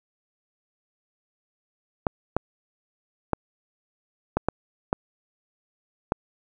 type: clicks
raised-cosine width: 1 ms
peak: -7 dBFS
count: 7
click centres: 2.068 / 2.366 / 3.333 / 4.37 / 4.486 / 4.929 / 6.121 s
effects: none